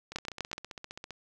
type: two click trains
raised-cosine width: 0.2 ms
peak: -24 / -15 dBFS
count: 16 / 4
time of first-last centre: 0.12-1.107 / 0.16-0.53 s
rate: 15.2 / 8.1 Hz
effects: none